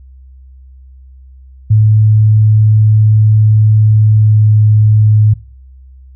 sine tone with pitch glide, 107.8 to 107.06 Hz, A2 to A2, -35 to -47 cents, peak -4 dBFS, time 1.7-5.34 s, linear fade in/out 10 ms, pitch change -12 cents, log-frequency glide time 3.96-4.64 s, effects noise-tail reverb RT60 0.4 s tail -21 dB re dry + added 65 Hz sine -34 dBFS peak until 6.15 s

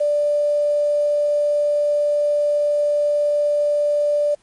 sine tone with quantisation, 587.3 Hz, D5, in tune, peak -15 dBFS, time 0-4.35 s, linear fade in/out 10 ms, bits 7, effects pink hiss -59 dBFS RMS until 4.42 s + MP3 48 kbps

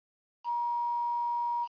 sine tone with quantisation, 952 Hz, A#5, 36 cents sharp, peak -28 dBFS, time 0.44-1.68 s, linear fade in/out 50 ms, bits 8, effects resampled to 11025 Hz

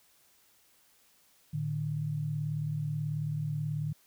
sine tone pair together, 112.3 / 150.73 Hz, A2 / D3, +36 / +45 cents, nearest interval perfect fourth, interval 509 cents, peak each -37 / -31 dBFS, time 1.53-3.93 s, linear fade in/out 10 ms, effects white hiss -65 dBFS RMS until 4.06 s

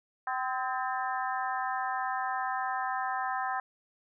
harmonic tone with a mistuned harmonic, 256.8 Hz, C4, 32 cents flat, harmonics 3 / 4 / 5 / 6 / 7, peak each -33 / -35 / -37 / -39 / -40 dBFS, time 0.27-3.6 s, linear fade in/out 2 ms, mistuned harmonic 6, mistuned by +64 cents, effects none

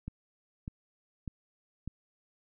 click train, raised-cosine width 5 ms, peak -25 dBFS, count 4, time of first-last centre 0.08-1.876 s, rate 1.67 Hz, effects none

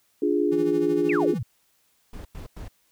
sine chord, D diminished, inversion none, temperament equal, 293.7 / 349.2 / 415.3 Hz, D4 / F4 / Ab4, 0 / 0 / 0 cents, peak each -24 dBFS, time 0.22-1.34 s, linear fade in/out 5 ms
square tone with tremolo, 164.81 Hz, E3, in tune, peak -33 dBFS, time 0.51-1.39 s, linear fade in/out 20 ms, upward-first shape sine, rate 13 Hz, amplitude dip 65%
sine exponential sweep, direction down, 2800 to 98 Hz, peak -26 dBFS, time 1.09-1.43 s, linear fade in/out 5 ms
brown noise bursts, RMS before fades -37 dBFS, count 3, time 2.13-2.682 s, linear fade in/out 5 ms, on 120 ms, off 96 ms
effects white hiss -66 dBFS RMS until 2.91 s

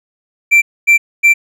triangle tone bursts, 2349 Hz, D7, in tune, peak -3 dBFS, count 3, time 0.51-1.34 s, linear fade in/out 20 ms, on 110 ms, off 250 ms, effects none

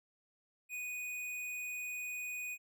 sine tone with hard clipping, 2480 Hz, D#7, 6 cents flat, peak -40 dBFS, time 0.69-2.58 s, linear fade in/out 50 ms, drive 15 dB, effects none

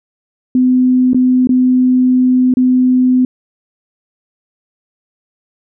sine tone with dropouts, 253.7 Hz, B3, 47 cents sharp, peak -7 dBFS, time 0.55-3.25 s, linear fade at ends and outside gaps 2 ms, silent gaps 1.133-1.145 / 1.472-1.492 / 2.539-2.57 s, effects none

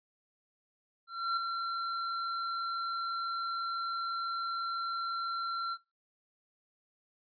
square tone with ADSR envelope, 1363 Hz, F6, 43 cents flat, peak -28 dBFS, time 1.07-5.78 s, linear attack 300 ms, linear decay 5 ms, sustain -5 dB, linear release 55 ms, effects noise-tail reverb RT60 0.3 s tail -25 dB re dry + resampled to 11025 Hz

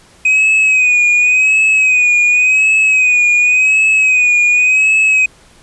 triangle tone with vibrato, 2511 Hz, D#7, 15 cents sharp, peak -6 dBFS, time 0.25-5.26 s, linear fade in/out 5 ms, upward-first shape sine, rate 0.9 Hz, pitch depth 53 cents each way, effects pink hiss -45 dBFS RMS until 5.62 s + resampled to 24000 Hz

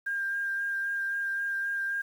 sine tone with vibrato, 1600 Hz, G6, 35 cents sharp, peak -28 dBFS, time 0.06-2.02 s, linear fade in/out 10 ms, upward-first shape sine, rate 3.8 Hz, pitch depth 13 cents each way, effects 9-bit

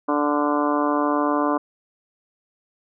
harmonic tone with a mistuned harmonic, 146.83 Hz, D3, in tune, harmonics 2 / 3 / 4 / 5 / 6 / 7 / 8 / 9 / 10, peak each -22 / -29 / -26 / -29 / -31 / -25 / -28 / -38 / -37 dBFS, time 0.08-1.58 s, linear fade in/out 10 ms, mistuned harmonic 9, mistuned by +61 cents, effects none

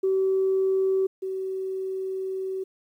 sine tone pair in turn, 382.2 / 380 Hz, G4 / F#4, -44 / +46 cents, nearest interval unison, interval 10 cents, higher first, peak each -19 / -27 dBFS, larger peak first, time 0.03-1.07 / 1.22-2.64 s, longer second, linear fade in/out 10 ms, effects tanh soft clip ceiling -15 dBFS + 10-bit

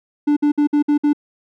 triangle tone bursts, 293.7 Hz, D4, in tune, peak -10 dBFS, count 6, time 0.27-1.132 s, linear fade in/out 10 ms, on 97 ms, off 56 ms, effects none

